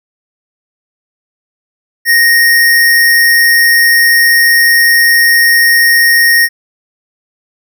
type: tone with sample-and-hold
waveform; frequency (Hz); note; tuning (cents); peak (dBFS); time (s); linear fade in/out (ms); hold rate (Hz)
sine; 1864.7; A#6; 0; -4; 2.05-6.49; 50; 7350
effects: none